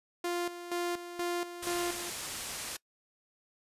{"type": "tone with tremolo", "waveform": "sawtooth", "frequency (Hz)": 349.2, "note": "F4", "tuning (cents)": 0, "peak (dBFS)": -27, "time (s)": [0.24, 2.1], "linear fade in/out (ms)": 5, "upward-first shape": "square", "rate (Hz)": 2.1, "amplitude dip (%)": 70}
{"type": "low-pass noise", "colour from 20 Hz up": "white", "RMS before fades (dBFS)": -40, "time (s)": [1.62, 2.77], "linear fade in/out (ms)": 10, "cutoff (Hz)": 11000, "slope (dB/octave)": 24}
{"effects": ["noise-tail reverb RT60 0.1 s tail -23 dB re dry", "resampled to 32000 Hz"]}